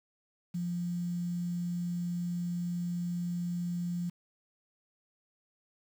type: tone with quantisation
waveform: sine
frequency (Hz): 174.61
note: F3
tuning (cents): 0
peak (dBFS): -31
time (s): 0.54-4.1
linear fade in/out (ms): 10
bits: 9
effects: none